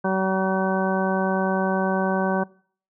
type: harmonic tone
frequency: 189.9 Hz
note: F#3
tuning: 45 cents sharp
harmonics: 1 / 2 / 3 / 4 / 5 / 6 / 8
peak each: -24 / -27 / -27 / -29 / -29 / -33 / -30 dBFS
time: 0.04-2.44 s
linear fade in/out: 10 ms
effects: noise-tail reverb RT60 0.5 s tail -23 dB re dry